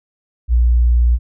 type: tone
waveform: sine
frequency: 59.6 Hz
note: A#1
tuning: 39 cents sharp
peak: -9 dBFS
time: 0.48-1.19 s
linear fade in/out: 50 ms
effects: none